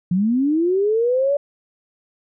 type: linear sweep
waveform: sine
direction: up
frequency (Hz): 170 to 580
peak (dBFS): -15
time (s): 0.11-1.37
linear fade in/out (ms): 5
effects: none